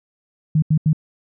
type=tone bursts; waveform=sine; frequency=155.3 Hz; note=D#3; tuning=3 cents flat; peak=-12 dBFS; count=3; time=0.55-0.931 s; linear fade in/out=5 ms; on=73 ms; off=81 ms; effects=none